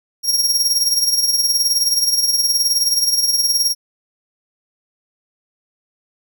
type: tone with tremolo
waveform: sawtooth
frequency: 5590 Hz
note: F8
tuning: 1 cent sharp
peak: -9 dBFS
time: 0.23-3.75 s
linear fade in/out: 50 ms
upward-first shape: sine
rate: 19 Hz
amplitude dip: 60%
effects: none